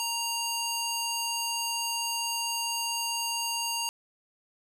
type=tone with band-pass filter; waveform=square; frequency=932.3 Hz; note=A#5; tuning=in tune; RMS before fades=-31 dBFS; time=0-3.89 s; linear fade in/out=0 ms; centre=6600 Hz; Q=0.67; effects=none

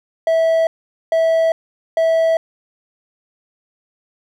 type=tone bursts; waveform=triangle; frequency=653 Hz; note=E5; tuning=17 cents flat; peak=-10 dBFS; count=3; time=0.27-2.37 s; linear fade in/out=2 ms; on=400 ms; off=450 ms; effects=none

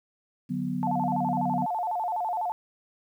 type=chord; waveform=sine; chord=B minor; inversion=first; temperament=just; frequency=148.16 / 185.21 / 246.9 Hz; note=D3 / F#3 / B3; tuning=+16 / +2 / 0 cents; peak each=-34 / -31 / -30 dBFS; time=0.49-1.66 s; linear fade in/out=20 ms
type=tone with vibrato; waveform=sine; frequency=791 Hz; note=G5; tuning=15 cents sharp; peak=-26 dBFS; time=0.83-2.52 s; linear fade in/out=0 ms; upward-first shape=square; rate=12 Hz; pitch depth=180 cents each way
effects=10-bit

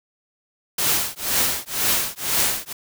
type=noise with tremolo; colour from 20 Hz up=white; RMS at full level=-18 dBFS; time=0.78-2.73 s; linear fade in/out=5 ms; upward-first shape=triangle; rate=2 Hz; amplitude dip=100%; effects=none

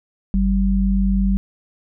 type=tone pair together; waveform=sine; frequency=48.52 / 194.1 Hz; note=G1 / G3; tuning=-17 / -17 cents; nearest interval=2 octaves; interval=2400 cents; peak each=-17 dBFS; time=0.34-1.37 s; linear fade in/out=0 ms; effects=none

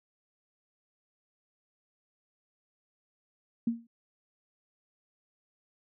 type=tone with exponential decay; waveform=sine; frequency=232.2 Hz; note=A#3; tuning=7 cents flat; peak=-22 dBFS; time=3.67-3.87 s; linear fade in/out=5 ms; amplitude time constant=42 ms; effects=none

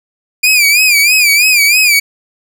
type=tone with vibrato; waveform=sawtooth; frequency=2400 Hz; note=D7; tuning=37 cents sharp; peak=-3 dBFS; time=0.43-2 s; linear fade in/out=10 ms; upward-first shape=sine; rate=3.1 Hz; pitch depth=110 cents each way; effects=none

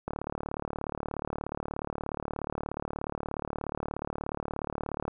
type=click train; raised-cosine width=1 ms; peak=-19 dBFS; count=185; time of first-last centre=0.08-5.08 s; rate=36.8 Hz; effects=none

